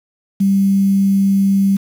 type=tone with quantisation; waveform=sine; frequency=196 Hz; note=G3; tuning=in tune; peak=-10 dBFS; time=0.4-1.77 s; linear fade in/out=10 ms; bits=6; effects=none